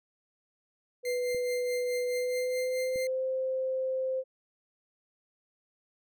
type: tone with pitch glide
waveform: sine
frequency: 493.9 to 521.8 Hz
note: B4 to C5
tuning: 0 to -5 cents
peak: -28 dBFS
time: 1.03-4.24 s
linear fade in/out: 50 ms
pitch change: +95 cents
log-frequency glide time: 2.07-3.24 s
type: tone with tremolo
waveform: sawtooth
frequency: 2095 Hz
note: C7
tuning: 2 cents sharp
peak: -32 dBFS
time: 1.05-3.07 s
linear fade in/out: 2 ms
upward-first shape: triangle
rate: 4.7 Hz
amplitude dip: 70%
type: clicks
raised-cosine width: 3 ms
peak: -33 dBFS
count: 2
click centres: 1.347 / 2.959 s
effects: none